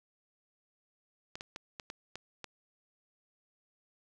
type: clicks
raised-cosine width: 0.2 ms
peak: -24 dBFS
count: 7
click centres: 1.355 / 1.409 / 1.561 / 1.798 / 1.901 / 2.156 / 2.443 s
effects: none